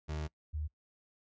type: tone pair in turn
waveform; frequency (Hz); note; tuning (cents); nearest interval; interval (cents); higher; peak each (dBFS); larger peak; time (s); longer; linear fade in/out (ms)
30% pulse / sine; 76.8 / 76.14; D#2 / D#2; -22 / -37; unison; 15; first; -33 / -34; first; 0.08-0.28 / 0.53-0.68; first; 20
effects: noise-tail reverb RT60 0.1 s tail -22 dB re dry + resampled to 16000 Hz